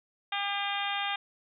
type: harmonic tone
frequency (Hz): 401.9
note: G4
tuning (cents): +43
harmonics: 2 / 3 / 4 / 5 / 6 / 7 / 8 / 9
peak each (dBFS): -34 / -38 / -38 / -39 / -38 / -40 / -38 / -39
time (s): 0.32-1.16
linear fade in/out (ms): 5
effects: none